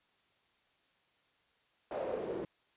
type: noise with band-pass filter sweep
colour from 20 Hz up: pink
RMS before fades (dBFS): -38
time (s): 1.91-2.45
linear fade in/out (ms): 2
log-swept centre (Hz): 640 to 370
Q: 4.2
effects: white hiss -72 dBFS RMS until 2.76 s + resampled to 8000 Hz